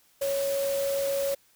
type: tone in noise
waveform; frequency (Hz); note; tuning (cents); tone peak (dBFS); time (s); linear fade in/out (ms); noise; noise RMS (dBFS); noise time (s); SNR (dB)
sine; 554.4; C#5; 0; -25; 0.21-1.35; 10; white; -37; 0.21-1.35; +9
effects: white hiss -63 dBFS RMS until 1.55 s